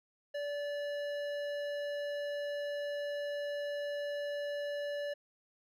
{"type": "tone with hard clipping", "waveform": "sine", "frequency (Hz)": 579, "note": "D5", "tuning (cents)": -25, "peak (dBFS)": -37, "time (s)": [0.34, 5.14], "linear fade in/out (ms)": 10, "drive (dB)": 13, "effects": []}